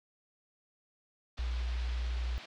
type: band-pass noise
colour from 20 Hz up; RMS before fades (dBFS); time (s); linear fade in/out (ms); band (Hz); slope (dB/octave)
white; -50; 1.37-2.46; 10; 140 to 4200; 24
type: tone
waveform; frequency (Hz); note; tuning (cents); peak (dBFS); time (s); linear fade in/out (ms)
sine; 60; B1; -49; -31; 1.39-2.38; 0
effects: none